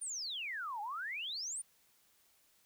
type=exponential two-way sweep; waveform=sine; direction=down then up; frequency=9600 to 800 to 9600 Hz; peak=-38 dBFS; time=0.01-1.62 s; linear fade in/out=10 ms; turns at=0.81 s; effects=white hiss -70 dBFS RMS until 2.65 s